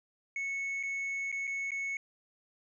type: tone with dropouts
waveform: triangle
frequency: 2205 Hz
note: C#7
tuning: 10 cents flat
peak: -31 dBFS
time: 0.36-1.97 s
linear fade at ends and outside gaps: 2 ms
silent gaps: 0.829-0.834 / 1.317-1.325 / 1.471-1.475 / 1.707-1.717 s
effects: resampled to 22050 Hz